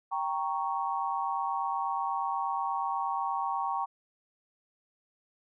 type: chord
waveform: sine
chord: G diminished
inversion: none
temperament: equal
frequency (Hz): 784 / 932.3 / 1108.7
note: G5 / Bb5 / Db6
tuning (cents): 0 / 0 / 0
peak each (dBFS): -33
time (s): 0.11-3.86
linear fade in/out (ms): 20
effects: none